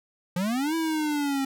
square linear two-way sweep, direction up then down, 170 to 329.6 to 267.9 Hz, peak -25 dBFS, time 0.36-1.45 s, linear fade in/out 5 ms, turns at 0.75 s, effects none

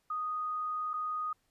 sine tone with dropouts, 1242 Hz, D#6, 3 cents flat, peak -32 dBFS, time 0.1-1.33 s, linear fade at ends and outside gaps 5 ms, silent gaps 0.934-0.938 s, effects pink hiss -75 dBFS RMS until 1.5 s + resampled to 32000 Hz

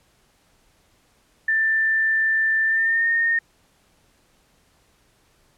sine tone with pitch glide, 1777 to 1837.5 Hz, A6 to A#6, +17 to -25 cents, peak -17 dBFS, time 1.48-3.39 s, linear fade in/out 5 ms, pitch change +58 cents, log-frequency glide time 2.65-3.07 s, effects pink hiss -61 dBFS RMS until 5.57 s + low-pass 12000 Hz 12 dB/octave

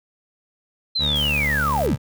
sine linear sweep, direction down, 4172 to 65.41 Hz, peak -19 dBFS, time 0.95-1.96 s, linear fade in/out 10 ms
20% pulse tone with pitch glide, 73.4 to 72.01 Hz, D2 to D2, 0 to -33 cents, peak -19 dBFS, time 0.98-1.98 s, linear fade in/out 50 ms, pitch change -33 cents, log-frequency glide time 1.11-1.73 s
blue noise, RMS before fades -37 dBFS, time 1.15-1.87 s, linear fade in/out 10 ms
effects none

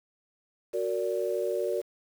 sine chord, Gb augmented, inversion none, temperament just, 370 / 462.5 / 578.1 Hz, Gb4 / Bb4 / D5, 0 / -14 / -27 cents, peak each -31 dBFS, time 0.73-1.82 s, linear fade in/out 20 ms, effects 8-bit

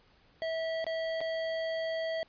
square tone with dropouts, 650 Hz, E5, 24 cents flat, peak -32 dBFS, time 0.42-2.23 s, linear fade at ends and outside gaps 0 ms, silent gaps 0.843-0.866 / 1.206-1.213 s, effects pink hiss -64 dBFS RMS until 2.28 s + resampled to 11025 Hz

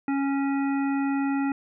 harmonic tone, 276.3 Hz, C#4, 6 cents flat, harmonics 1 / 3 / 5 / 7 / 9, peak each -23 / -33 / -37 / -40 / -42 dBFS, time 0.08-1.52 s, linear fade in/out 2 ms, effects none

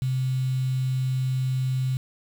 sine tone with quantisation, 130 Hz, C3, 11 cents flat, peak -22 dBFS, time 0.02-1.97 s, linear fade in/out 0 ms, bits 7, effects none

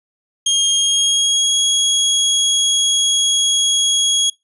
25% pulse tone with pitch glide, 3239 to 3315 Hz, G#7 to G#7, -44 to -4 cents, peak -9 dBFS, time 0.46-4.3 s, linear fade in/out 5 ms, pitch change +40 cents, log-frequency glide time 0.73-1.56 s, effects noise-tail reverb RT60 0.2 s tail -24 dB re dry + resampled to 24000 Hz

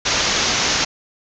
white low-pass noise, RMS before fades -19 dBFS, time 0.05-0.85 s, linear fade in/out 10 ms, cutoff 6700 Hz, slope 96 dB/octave, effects none

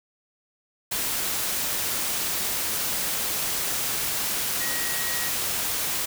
sine tone in noise, 1900 Hz, A#6, 33 cents sharp, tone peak -33 dBFS, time 4.6-5.29 s, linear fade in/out 10 ms, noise white, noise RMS -27 dBFS, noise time 0.91-6.06 s, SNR -9 dB, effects none

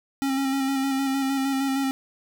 square tone with vibrato, 270.5 Hz, C#4, 42 cents flat, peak -23 dBFS, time 0.22-1.91 s, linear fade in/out 0 ms, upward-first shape square, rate 6.5 Hz, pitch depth 22 cents each way, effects none

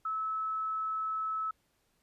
sine tone, 1300 Hz, E6, 24 cents flat, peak -31 dBFS, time 0.05-1.51 s, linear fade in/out 5 ms, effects pink hiss -74 dBFS RMS until 2.02 s + resampled to 32000 Hz

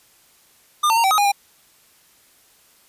square tone with pitch steps, 1206 / 902 / 925 / 771 / 1262 / 817 / 803 Hz, D6 / A5 / A#5 / G5 / D#6 / G#5 / G5, +46 / +43 / -14 / -29 / +24 / -29 / +41 cents, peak -15 dBFS, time 0.83-1.32 s, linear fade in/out 10 ms, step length 70 ms, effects white hiss -55 dBFS RMS until 2.88 s + resampled to 32000 Hz

